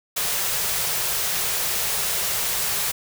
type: band-stop noise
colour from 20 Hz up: white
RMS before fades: -24 dBFS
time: 0.16-2.92 s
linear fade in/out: 10 ms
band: 200 to 350 Hz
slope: 96 dB/octave
effects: none